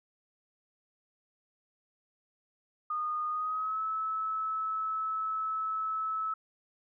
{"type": "tone with pitch glide", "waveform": "sine", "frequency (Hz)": [1228, 1301], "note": ["D#6", "E6"], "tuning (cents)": [-23, -23], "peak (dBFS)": -30, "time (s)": [2.9, 6.34], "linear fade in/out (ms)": 5, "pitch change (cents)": 100, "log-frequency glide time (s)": [3.29, 3.81], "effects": []}